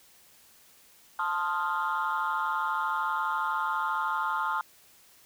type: chord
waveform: sine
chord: F dominant seventh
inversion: first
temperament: equal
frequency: 880 / 1046.5 / 1244.5 / 1396.9 Hz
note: A5 / C6 / Eb6 / F6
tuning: 0 / 0 / 0 / 0 cents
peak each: -31 dBFS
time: 1.19-4.61 s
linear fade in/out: 2 ms
effects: tanh soft clip ceiling -21 dBFS + white hiss -58 dBFS RMS until 5.25 s